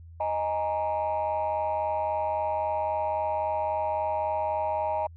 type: chord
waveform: sine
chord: D# suspended fourth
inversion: none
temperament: just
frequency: 622.3 / 829.7 / 933.4 Hz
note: D#5 / G#5 / A#5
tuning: 0 / -2 / +2 cents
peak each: -28 / -29 / -29 dBFS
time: 0.2-5.07 s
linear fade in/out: 5 ms
effects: tanh soft clip ceiling -20 dBFS + added 83 Hz sine -44 dBFS peak until 5.16 s